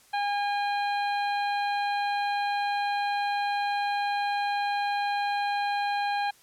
harmonic tone with a mistuned harmonic, 814 Hz, G#5, 35 cents flat, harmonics 1 / 2 / 3 / 4 / 5, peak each -26 / -34 / -38 / -43 / -40 dBFS, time 0.13-6.31 s, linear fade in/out 10 ms, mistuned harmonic 4, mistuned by -31 cents, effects white hiss -58 dBFS RMS until 6.42 s + low-pass 12000 Hz 12 dB/octave

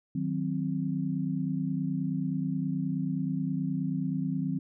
sine chord, C diminished, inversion first, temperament equal, 155.56 / 185 / 261.6 Hz, Eb3 / Gb3 / C4, 0 / 0 / 0 cents, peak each -32 dBFS, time 0.15-4.59 s, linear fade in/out 5 ms, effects none

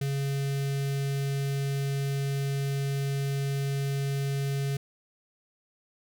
square tone with notch filter, 138.59 Hz, C#3, in tune, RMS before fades -29 dBFS, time 0.01-4.77 s, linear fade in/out 5 ms, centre 1000 Hz, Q 0.86, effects none

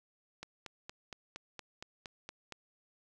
click train, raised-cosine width 0.2 ms, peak -26 dBFS, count 10, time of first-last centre 0.43-2.523 s, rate 4.3 Hz, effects none

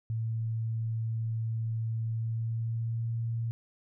sine tone with pitch glide, 112.8 to 115.1 Hz, A2 to A#2, +44 to -22 cents, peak -29 dBFS, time 0.1-3.51 s, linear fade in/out 0 ms, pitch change +34 cents, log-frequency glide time 2.04-3.11 s, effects none

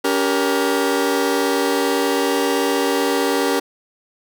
sawtooth chord, G diminished, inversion second, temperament just, 282.2 / 392 / 470.4 Hz, Db4 / G4 / Bb4, +31 / 0 / +16 cents, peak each -17 dBFS, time 0.04-3.6 s, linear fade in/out 10 ms, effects none

